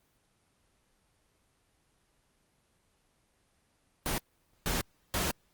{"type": "noise bursts at uneven times", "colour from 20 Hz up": "pink", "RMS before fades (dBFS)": -31, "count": 3, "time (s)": [[4.06, 4.18], [4.66, 4.81], [5.14, 5.31]], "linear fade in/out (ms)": 0, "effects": ["pink hiss -71 dBFS RMS until 5.53 s", "Opus 24 kbps"]}